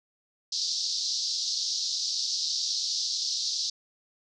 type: band-pass noise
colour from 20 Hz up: white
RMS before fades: -30 dBFS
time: 0.52-3.7 s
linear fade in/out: 5 ms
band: 4000 to 5700 Hz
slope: 48 dB/octave
effects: none